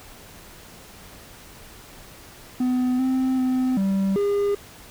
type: tone with pitch steps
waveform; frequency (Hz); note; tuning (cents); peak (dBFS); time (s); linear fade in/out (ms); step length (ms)
triangle; 251.7 / 260.2 / 256.4 / 194.3 / 405.1; B3 / C4 / C4 / G3 / G#4; +33 / -9 / -35 / -15 / -43; -17; 2.6-4.55; 5; 390
effects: pink hiss -45 dBFS RMS until 4.9 s